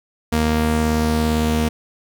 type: tone pair together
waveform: sawtooth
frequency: 77.72 / 233.1 Hz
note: D#2 / A#3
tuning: -1 / 0 cents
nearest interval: octave + perfect fifth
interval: 1901 cents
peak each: -16 dBFS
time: 0.32-1.69 s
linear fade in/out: 10 ms
effects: none